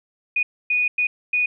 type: tone bursts at uneven times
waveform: sine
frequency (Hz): 2470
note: D#7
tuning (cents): -13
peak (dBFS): -17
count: 4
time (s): 0.36-0.43 / 0.7-0.88 / 0.98-1.07 / 1.33-1.46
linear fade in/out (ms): 5
effects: none